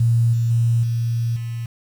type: tone with level steps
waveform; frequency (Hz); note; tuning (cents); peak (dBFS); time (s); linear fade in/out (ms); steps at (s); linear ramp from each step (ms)
sine; 116.54; A#2; 0; -13 / -16 / -14 / -18 / -24; 0-1.66; 5; 0.33 / 0.5 / 0.83 / 1.36; 5
effects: 7-bit